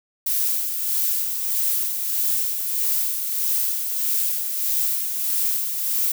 violet noise with tremolo, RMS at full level -21 dBFS, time 0.26-6.12 s, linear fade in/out 5 ms, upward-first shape sine, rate 1.6 Hz, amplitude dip 45%, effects none

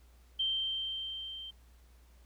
sine tone with level ramp, 3136 Hz, G7, in tune, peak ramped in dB -28 to -42 dBFS, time 0.39-1.51 s, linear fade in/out 10 ms, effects added 60 Hz sine -57 dBFS peak until 2.25 s + pink hiss -68 dBFS RMS until 2.25 s

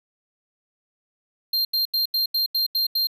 square tone bursts, 4185 Hz, C8, in tune, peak -20 dBFS, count 8, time 1.53-3.071 s, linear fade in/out 5 ms, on 120 ms, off 83 ms, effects none

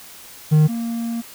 triangle tone pair in turn, 153.6 / 232 Hz, D#3 / A#3, -22 / -8 cents, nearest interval perfect fifth, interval 714 cents, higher second, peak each -8 / -20 dBFS, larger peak first, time 0.51-0.68 / 0.68-1.22 s, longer second, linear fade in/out 20 ms, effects white hiss -41 dBFS RMS until 1.34 s

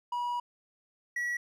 triangle tone pair in turn, 968 / 1931 Hz, B5 / B6, -35 / -39 cents, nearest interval octave, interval 1196 cents, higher second, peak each -28 dBFS, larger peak neither, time 0.12-0.4 / 1.16-1.37 s, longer first, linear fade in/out 5 ms, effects none

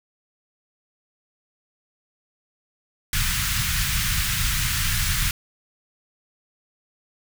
pink band-stop noise, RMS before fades -23 dBFS, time 3.13-5.31 s, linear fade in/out 2 ms, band 150 to 1400 Hz, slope 24 dB/octave, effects none

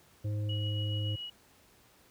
harmonic tone, 104.9 Hz, G#2, 18 cents sharp, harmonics 1 / 3 / 5, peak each -30 / -45 / -47 dBFS, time 0.24-1.16 s, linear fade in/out 10 ms
sine tone with tremolo, 2912 Hz, F#7, 28 cents flat, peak -37 dBFS, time 0.49-1.3 s, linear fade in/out 5 ms, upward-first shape sine, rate 7.1 Hz, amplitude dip 35%
effects pink hiss -62 dBFS RMS until 2.1 s + high-pass 60 Hz 12 dB/octave

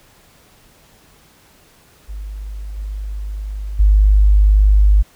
sine tone with level steps, 50.9 Hz, G#1, 34 cents flat, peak -25 / -22 / -7 dBFS, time 2.08-5.03 s, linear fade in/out 20 ms, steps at 2.77 / 3.79 s, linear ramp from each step 10 ms, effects pink hiss -50 dBFS RMS until 5.15 s

